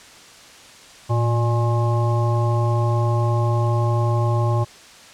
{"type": "harmonic tone with a mistuned harmonic", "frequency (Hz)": 119, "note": "A#2", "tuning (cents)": 36, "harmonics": [1, 3, 5, 7, 9], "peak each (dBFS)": [-17, -28, -28, -29, -29], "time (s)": [1.09, 4.65], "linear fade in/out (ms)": 20, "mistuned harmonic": 1, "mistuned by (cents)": -75, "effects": ["white hiss -44 dBFS RMS until 5.13 s", "low-pass 7000 Hz 12 dB/octave"]}